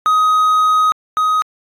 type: tone pair in turn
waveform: triangle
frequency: 1257 / 1257 Hz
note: D#6 / D#6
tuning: +17 / +17 cents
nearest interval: unison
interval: 0 cents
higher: neither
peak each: -8 / -10 dBFS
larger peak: first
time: 0.06-0.92 / 1.17-1.42 s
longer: first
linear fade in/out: 0 ms
effects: AAC 48 kbps